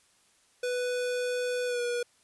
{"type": "tone with pitch glide", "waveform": "square", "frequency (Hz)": [494.9, 482.5], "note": ["B4", "B4"], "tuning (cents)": [4, -40], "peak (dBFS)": -29, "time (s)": [0.63, 2.03], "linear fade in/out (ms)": 5, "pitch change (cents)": -44, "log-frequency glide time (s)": [1.66, 1.81], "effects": ["white hiss -65 dBFS RMS until 2.23 s", "resampled to 24000 Hz"]}